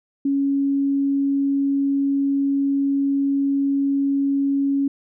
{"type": "tone", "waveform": "sine", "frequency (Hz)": 277.6, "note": "C#4", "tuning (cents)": 3, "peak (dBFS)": -17, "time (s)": [0.25, 4.88], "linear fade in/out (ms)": 5, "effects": []}